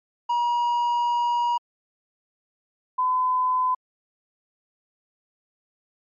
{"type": "tone pair in turn", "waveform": ["triangle", "sine"], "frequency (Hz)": [956, 1012.8], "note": ["A#5", "B5"], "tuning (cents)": [43, 43], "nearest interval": "minor second", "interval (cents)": 100, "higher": "second", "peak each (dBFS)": [-18, -19], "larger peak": "first", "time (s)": [[0.29, 1.58], [2.98, 3.75]], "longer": "first", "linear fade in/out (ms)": 10, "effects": ["MP3 32 kbps"]}